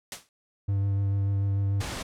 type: noise with exponential decay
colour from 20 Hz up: white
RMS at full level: -31 dBFS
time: 0.12-0.29 s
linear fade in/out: 1 ms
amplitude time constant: 36 ms
type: tone with vibrato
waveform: triangle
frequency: 99.1 Hz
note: G2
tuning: 19 cents sharp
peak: -21 dBFS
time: 0.68-1.82 s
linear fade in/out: 10 ms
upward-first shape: sine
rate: 6.8 Hz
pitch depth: 14 cents each way
type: noise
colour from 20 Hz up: pink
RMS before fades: -34 dBFS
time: 1.8-2.03 s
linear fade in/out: 10 ms
effects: low-pass 9000 Hz 12 dB/octave